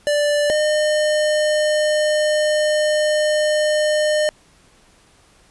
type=tone pair in turn; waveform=square; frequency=587.3 / 607.3 Hz; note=D5 / D#5; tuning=0 / -42 cents; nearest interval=minor second; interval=58 cents; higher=second; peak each=-16 dBFS; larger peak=neither; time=0.07-0.5 / 0.5-4.29 s; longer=second; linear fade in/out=0 ms; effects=pink hiss -53 dBFS RMS until 5.5 s + resampled to 24000 Hz